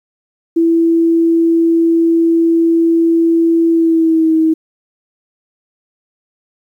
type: tone with pitch glide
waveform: sine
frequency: 331.9 to 319.5 Hz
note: E4 to D#4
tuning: +12 to +46 cents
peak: -8 dBFS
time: 0.56-4.54 s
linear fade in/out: 10 ms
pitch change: -66 cents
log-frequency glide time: 3.7-4.34 s
effects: 8-bit